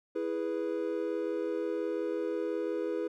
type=chord; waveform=triangle; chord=E major; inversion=none; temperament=equal; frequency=329.6 / 415.3 / 493.9 Hz; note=E4 / G#4 / B4; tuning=0 / 0 / 0 cents; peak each=-33 dBFS; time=0.15-3.08 s; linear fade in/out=10 ms; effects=none